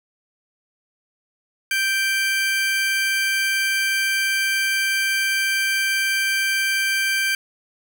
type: tone pair together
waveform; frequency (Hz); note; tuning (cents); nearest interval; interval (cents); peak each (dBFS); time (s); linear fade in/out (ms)
35% pulse; 1567.7 / 2349; G6 / D7; 0 / 0; perfect fifth; 700; -20; 1.71-7.35; 2
effects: none